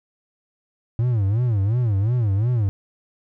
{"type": "tone with vibrato", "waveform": "triangle", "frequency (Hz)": 110, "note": "A2", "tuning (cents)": 0, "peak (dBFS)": -15, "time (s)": [0.99, 2.69], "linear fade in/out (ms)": 0, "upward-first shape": "sine", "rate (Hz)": 2.8, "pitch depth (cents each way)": 230, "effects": []}